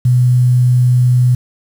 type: tone with quantisation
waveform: sine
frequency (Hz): 124.4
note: B2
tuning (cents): +13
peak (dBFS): -7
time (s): 0.05-1.35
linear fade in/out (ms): 5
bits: 6
effects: none